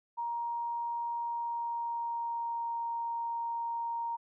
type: tone with pitch glide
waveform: sine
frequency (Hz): 940 to 931.9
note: A#5 to A#5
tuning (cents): +14 to -1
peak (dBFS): -32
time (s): 0.17-4.17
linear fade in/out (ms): 20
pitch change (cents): -15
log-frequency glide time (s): 1.16-2.76
effects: none